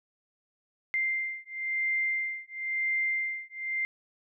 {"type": "beating tone pair", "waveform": "sine", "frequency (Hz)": [2093, 2093.98], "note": ["C7", "C7"], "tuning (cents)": [0, 1], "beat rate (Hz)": 0.98, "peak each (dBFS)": -31, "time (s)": [0.94, 3.85], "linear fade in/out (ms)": 0, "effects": []}